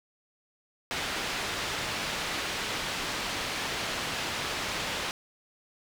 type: low-pass noise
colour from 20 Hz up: white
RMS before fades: -33 dBFS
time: 0.91-5.11 s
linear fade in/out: 0 ms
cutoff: 3700 Hz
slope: 12 dB/octave
effects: none